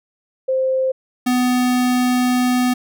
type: tone pair in turn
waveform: sine / square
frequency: 523.3 / 249.5 Hz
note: C5 / B3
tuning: 0 / +18 cents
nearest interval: octave + minor second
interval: 1282 cents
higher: first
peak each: -15 dBFS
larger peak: neither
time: 0.48-0.92 / 1.26-2.74 s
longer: second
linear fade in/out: 10 ms
effects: none